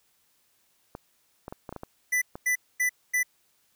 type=clicks; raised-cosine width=1 ms; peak=-23 dBFS; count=8; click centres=0.951 / 1.481 / 1.525 / 1.692 / 1.726 / 1.763 / 1.834 / 2.355 s
type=tone bursts; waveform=square; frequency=1990 Hz; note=B6; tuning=13 cents sharp; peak=-23 dBFS; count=4; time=2.12-3.232 s; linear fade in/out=10 ms; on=98 ms; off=240 ms
effects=white hiss -68 dBFS RMS until 3.75 s